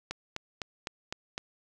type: click train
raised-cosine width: 0.2 ms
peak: -17 dBFS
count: 6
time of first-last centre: 0.11-1.379 s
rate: 3.94 Hz
effects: none